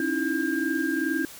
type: tone cluster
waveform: sine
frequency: 271.4 / 310.8 / 333.2 / 1604 Hz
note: C#4 / D#4 / E4 / G6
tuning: -36 / -2 / +19 / +39 cents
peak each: -29 dBFS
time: 0-1.25 s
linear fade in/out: 2 ms
effects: white hiss -44 dBFS RMS until 1.39 s